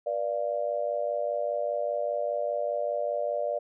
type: tone with amplitude modulation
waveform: sine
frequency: 587.3 Hz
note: D5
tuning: in tune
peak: -22 dBFS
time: 0.06-3.59 s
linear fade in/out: 10 ms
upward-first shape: sine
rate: 105 Hz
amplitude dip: 100%
effects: none